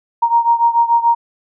sine beating tone pair, 932.3 / 939.2 Hz, A#5 / A#5, 0 / +13 cents, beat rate 6.9 Hz, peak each -12 / -15 dBFS, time 0.22-1.15 s, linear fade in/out 10 ms, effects none

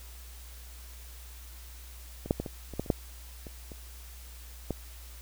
clicks, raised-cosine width 2 ms, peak -25 / -10 / -18 / -23 / -28 / -16 / -30 / -10 / -29 / -30 / -17 dBFS, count 11, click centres 2.26 / 2.309 / 2.4 / 2.462 / 2.737 / 2.796 / 2.862 / 2.902 / 3.468 / 3.718 / 4.707 s, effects added 60 Hz sine -45 dBFS peak until 5.21 s + white hiss -52 dBFS RMS until 5.21 s

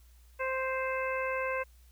harmonic tone, 523.3 Hz, C5, in tune, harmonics 1 / 2 / 3 / 4 / 5, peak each -33 / -36 / -38 / -39 / -40 dBFS, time 0.39-1.64 s, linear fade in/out 20 ms, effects added 60 Hz sine -55 dBFS peak until 1.91 s + white hiss -67 dBFS RMS until 1.91 s

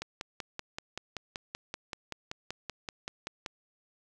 click train, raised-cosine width 0.2 ms, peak -19 dBFS, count 19, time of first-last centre 0.02-3.462 s, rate 5.23 Hz, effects none

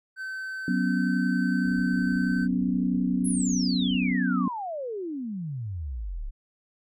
triangle tone, 1536 Hz, G6, 36 cents flat, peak -30 dBFS, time 0.16-2.48 s, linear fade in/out 50 ms
sine chord, F# suspended fourth, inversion none, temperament just, 185 / 246.7 / 277.5 Hz, F#3 / B3 / C#4, 0 / -2 / +2 cents, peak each -26 / -26 / -29 dBFS, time 0.68-4.48 s, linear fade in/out 2 ms
pink low-pass noise, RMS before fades -45 dBFS, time 1.65-4.16 s, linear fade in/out 2 ms, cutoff 440 Hz, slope 48 dB/octave
sine exponential sweep, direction down, 11090 to 31.3 Hz, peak -30 dBFS, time 3.24-6.31 s, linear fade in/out 20 ms
effects none

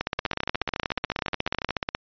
two click trains, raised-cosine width 0.3 ms, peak -11 / -9 dBFS, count 22 / 33, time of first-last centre 0.19-1.69 / 0.01-1.949 s, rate 14 / 16.5 Hz, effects resampled to 11025 Hz

